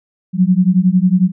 sine beating tone pair, 178.1 / 189.1 Hz, F3 / F#3, +34 / +38 cents, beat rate 11 Hz, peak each -12 dBFS, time 0.33-1.32 s, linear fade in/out 50 ms, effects none

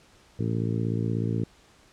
harmonic tone, 56.5 Hz, A1, 47 cents sharp, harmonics 2 / 3 / 4 / 5 / 6 / 7 / 8, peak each -27 / -31 / -33 / -35 / -37 / -38 / -39 dBFS, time 0.39-1.44 s, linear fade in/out 5 ms, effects pink hiss -57 dBFS RMS until 1.92 s + low-pass 8000 Hz 12 dB/octave

